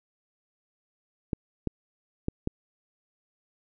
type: clicks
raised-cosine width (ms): 3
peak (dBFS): -14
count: 4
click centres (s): 1.332 / 1.673 / 2.284 / 2.474
effects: none